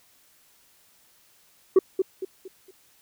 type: tone with echo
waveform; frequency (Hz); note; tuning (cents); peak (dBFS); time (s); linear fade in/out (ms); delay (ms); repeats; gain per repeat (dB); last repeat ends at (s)
sine; 378.5; F#4; +39; -9; 1.76-1.79; 5; 230; 4; -9; 2.71
effects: tanh soft clip ceiling -11 dBFS + white hiss -60 dBFS RMS until 3.01 s